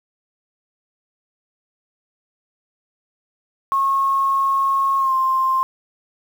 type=tone with pitch glide; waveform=sine; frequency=1089 to 1052.5 Hz; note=C#6 to C6; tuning=-31 to +10 cents; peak=-15 dBFS; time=3.72-5.63 s; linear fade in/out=0 ms; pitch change=-59 cents; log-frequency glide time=4.98-5.13 s; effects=7-bit